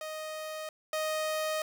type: tone pair in turn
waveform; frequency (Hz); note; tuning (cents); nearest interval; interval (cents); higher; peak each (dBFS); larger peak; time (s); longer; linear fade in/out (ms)
sawtooth; 623 / 623; D#5 / D#5; +2 / +2; unison; 0; neither; -33 / -26; second; 0.01-0.69 / 0.93-1.62; second; 2
effects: none